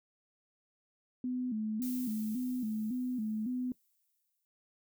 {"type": "tone with vibrato", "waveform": "sine", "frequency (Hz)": 233.1, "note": "A#3", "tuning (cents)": 0, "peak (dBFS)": -32, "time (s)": [1.24, 3.72], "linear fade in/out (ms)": 2, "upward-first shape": "square", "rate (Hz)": 1.8, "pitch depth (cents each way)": 130}
{"type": "noise with exponential decay", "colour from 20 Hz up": "violet", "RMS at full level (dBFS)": -43, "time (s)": [1.82, 4.45], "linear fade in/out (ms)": 0, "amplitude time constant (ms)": 570}
{"effects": ["noise-tail reverb RT60 0.1 s tail -21 dB re dry"]}